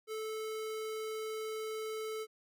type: tone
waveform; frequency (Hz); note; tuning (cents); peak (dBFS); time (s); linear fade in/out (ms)
square; 436.6; A4; -13; -38; 0.07-2.27; 50
effects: none